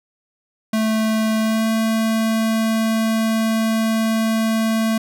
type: tone with pitch glide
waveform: square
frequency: 219.5 to 222.7 Hz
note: A3 to A3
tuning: -4 to +21 cents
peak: -17 dBFS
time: 0.73-4.98 s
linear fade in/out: 5 ms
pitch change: +25 cents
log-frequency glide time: 1.4-1.68 s
effects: none